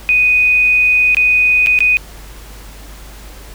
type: tone with dropouts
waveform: sine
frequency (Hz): 2489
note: D#7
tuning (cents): 0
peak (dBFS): -8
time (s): 0.09-1.97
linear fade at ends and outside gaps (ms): 0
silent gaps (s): 1.147-1.169 / 1.662-1.67 / 1.789-1.805
effects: added 50 Hz sine -33 dBFS peak until 3.54 s + pink hiss -38 dBFS RMS until 3.54 s